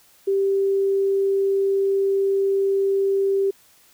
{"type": "tone", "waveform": "sine", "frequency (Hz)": 392, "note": "G4", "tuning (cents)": 0, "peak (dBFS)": -17, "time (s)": [0.27, 3.51], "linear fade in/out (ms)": 10, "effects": ["white hiss -55 dBFS RMS until 3.93 s"]}